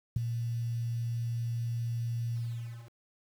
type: tone with ADSR envelope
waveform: sine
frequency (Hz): 117.3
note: A#2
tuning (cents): +11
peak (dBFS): -20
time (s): 0.16-2.92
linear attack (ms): 6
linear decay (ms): 9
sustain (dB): -10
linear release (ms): 570
effects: tanh soft clip ceiling -18 dBFS + 9-bit